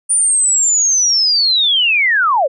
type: linear sweep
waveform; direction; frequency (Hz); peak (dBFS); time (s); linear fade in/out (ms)
sine; down; 9397 to 490.4; -10; 0.09-2.48; 20
effects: none